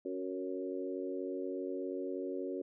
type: harmonic tone with a mistuned harmonic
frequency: 92.5 Hz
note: F#2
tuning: in tune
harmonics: 3 / 4 / 5 / 6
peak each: -41 / -39 / -43 / -44 dBFS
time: 0.05-2.62 s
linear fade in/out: 5 ms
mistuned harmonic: 5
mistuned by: +16 cents
effects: none